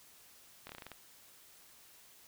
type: slowing click train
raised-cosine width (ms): 0.3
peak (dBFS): -30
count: 8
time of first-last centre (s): 0.67-0.917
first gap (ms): 23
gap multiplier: 1.14
effects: white hiss -60 dBFS RMS until 2.27 s